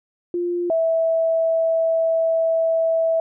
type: tone pair in turn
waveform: sine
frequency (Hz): 350 / 654.3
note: F4 / E5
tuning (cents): +4 / -13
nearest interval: major seventh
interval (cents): 1083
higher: second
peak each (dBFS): -20 / -16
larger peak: second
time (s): 0.34-0.7 / 0.7-3.2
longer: second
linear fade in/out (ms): 2
effects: none